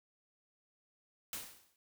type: noise with exponential decay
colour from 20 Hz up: white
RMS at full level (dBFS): -39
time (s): 1.33-1.76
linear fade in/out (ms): 1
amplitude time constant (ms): 93
effects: none